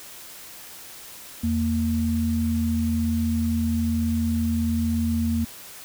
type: tone pair together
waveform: sine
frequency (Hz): 83.7 / 230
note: E2 / A#3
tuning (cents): +27 / -23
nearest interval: octave + tritone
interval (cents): 1750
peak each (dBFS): -25 / -22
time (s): 1.43-5.45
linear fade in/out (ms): 10
effects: white hiss -42 dBFS RMS until 5.84 s